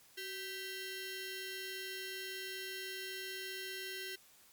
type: ring-modulated tone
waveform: 15% pulse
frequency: 1174.7 Hz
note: D6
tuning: in tune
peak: -32 dBFS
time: 0.17-4.16 s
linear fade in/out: 10 ms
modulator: 797 Hz
effects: white hiss -63 dBFS RMS until 4.52 s + MP3 96 kbps